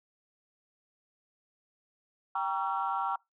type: chord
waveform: sine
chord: G diminished seventh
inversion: none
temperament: just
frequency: 784 / 940.8 / 1128.9 / 1354.7 Hz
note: G5 / Bb5 / Db6 / Fb6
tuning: 0 / +16 / +31 / +47 cents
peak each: -33 / -33 / -35 / -34 dBFS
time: 2.35-3.16 s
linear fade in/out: 5 ms
effects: noise-tail reverb RT60 0.2 s tail -25 dB re dry + tanh soft clip ceiling -20 dBFS